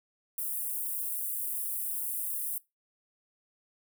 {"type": "high-pass noise", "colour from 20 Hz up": "white", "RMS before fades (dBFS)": -34, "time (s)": [0.38, 2.58], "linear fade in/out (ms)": 2, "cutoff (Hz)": 9100, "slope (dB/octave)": 48, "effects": ["noise-tail reverb RT60 0.2 s tail -20 dB re dry"]}